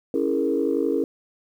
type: chord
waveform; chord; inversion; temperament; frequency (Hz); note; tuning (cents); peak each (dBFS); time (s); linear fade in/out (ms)
sine; A# half-diminished seventh; first; equal; 277.2 / 329.6 / 415.3 / 466.2; C#4 / E4 / G#4 / A#4; 0 / 0 / 0 / 0; -25; 0.14-1.04; 2
effects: tanh soft clip ceiling -10 dBFS + 9-bit